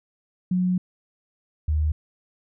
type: tone pair in turn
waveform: sine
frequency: 182 / 76.52 Hz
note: F#3 / D#2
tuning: -28 / -28 cents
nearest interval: octave + minor third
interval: 1500 cents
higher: first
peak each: -19 dBFS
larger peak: neither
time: 0.51-0.78 / 1.68-1.92 s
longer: first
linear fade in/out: 5 ms
effects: none